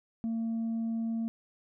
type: tone with tanh clipping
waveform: sine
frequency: 227.2 Hz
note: A#3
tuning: 44 cents flat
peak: -30 dBFS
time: 0.24-1.28 s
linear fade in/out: 0 ms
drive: 1 dB
effects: none